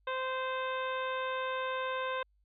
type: harmonic tone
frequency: 519 Hz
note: C5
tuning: 14 cents flat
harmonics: 1 / 2 / 3 / 4 / 5 / 6 / 7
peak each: -36 / -36 / -40 / -47 / -45 / -52 / -47 dBFS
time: 0.07-2.23 s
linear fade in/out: 5 ms
effects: added 50 Hz sine -67 dBFS peak until 2.44 s